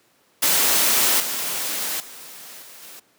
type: noise with level steps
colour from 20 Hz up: white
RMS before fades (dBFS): -18 / -26 / -40 / -43 / -41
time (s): 0.42-3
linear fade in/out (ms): 10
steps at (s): 1.2 / 2 / 2.62 / 2.82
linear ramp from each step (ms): 2
effects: pink hiss -60 dBFS RMS until 3.18 s + high-pass 200 Hz 12 dB/octave